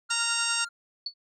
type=tone with tremolo; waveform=triangle; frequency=1396.9 Hz; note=F6; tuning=in tune; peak=-27 dBFS; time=0.09-0.69 s; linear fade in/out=20 ms; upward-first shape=sine; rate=10 Hz; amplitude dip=65%
type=harmonic tone; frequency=927 Hz; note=A#5; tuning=10 cents flat; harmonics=1 / 2 / 3 / 4 / 5 / 6 / 7 / 8 / 9; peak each=-39 / -40 / -32 / -35 / -36 / -32 / -37 / -38 / -32 dBFS; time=0.1-0.65 s; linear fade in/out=10 ms
type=tone with exponential decay; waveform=sine; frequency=4451 Hz; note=C#8; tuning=6 cents sharp; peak=-26 dBFS; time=1.06-1.14 s; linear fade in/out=5 ms; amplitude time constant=17 ms
effects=none